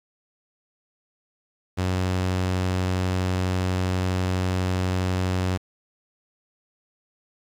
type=tone; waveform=sawtooth; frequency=92.2 Hz; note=F#2; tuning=6 cents flat; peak=-18 dBFS; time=1.77-5.58 s; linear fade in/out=20 ms; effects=low-pass 8000 Hz 12 dB/octave + 8-bit